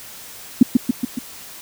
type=tone with echo; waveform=sine; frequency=246.5 Hz; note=B3; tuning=3 cents flat; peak=-3 dBFS; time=0.61-0.63 s; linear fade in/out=5 ms; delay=140 ms; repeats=4; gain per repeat=-4 dB; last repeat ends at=1.19 s; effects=white hiss -38 dBFS RMS until 1.61 s